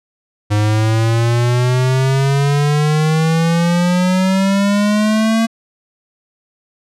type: exponential sweep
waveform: square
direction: up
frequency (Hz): 103.83 to 228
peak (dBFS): -12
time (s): 0.5-5.47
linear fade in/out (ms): 20
effects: low-pass 9000 Hz 12 dB/octave